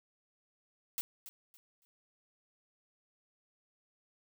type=noise with echo; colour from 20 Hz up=blue; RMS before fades=-36 dBFS; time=0.98-1.01 s; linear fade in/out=0 ms; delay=280 ms; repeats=3; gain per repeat=-12 dB; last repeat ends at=1.85 s; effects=none